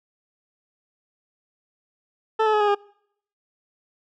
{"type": "tone with pitch steps", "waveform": "20% pulse", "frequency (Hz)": [440, 431.4, 423.1, 414.8, 406.8], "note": ["A4", "A4", "G#4", "G#4", "G#4"], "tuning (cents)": [0, -34, 32, -2, -36], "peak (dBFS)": -12, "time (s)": [2.39, 2.75], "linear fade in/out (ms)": 10, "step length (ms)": 72, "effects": ["noise-tail reverb RT60 0.7 s tail -26 dB re dry", "low-pass 2000 Hz 12 dB/octave"]}